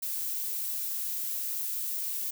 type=noise; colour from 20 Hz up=violet; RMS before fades=-33 dBFS; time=0.02-2.31 s; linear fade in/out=10 ms; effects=none